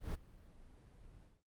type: noise with ADSR envelope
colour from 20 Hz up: brown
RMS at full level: -37 dBFS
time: 0-1.43 s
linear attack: 140 ms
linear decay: 18 ms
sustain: -22 dB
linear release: 200 ms
effects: Opus 32 kbps